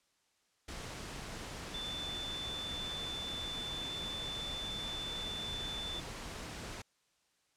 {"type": "tone in noise", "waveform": "sine", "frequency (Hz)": 3520, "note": "A7", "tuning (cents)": 0, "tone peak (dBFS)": -39, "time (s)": [1.74, 6], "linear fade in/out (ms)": 5, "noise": "pink", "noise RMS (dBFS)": -44, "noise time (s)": [0.68, 6.82], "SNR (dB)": 2, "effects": ["white hiss -75 dBFS RMS until 7.56 s", "low-pass 8000 Hz 12 dB/octave"]}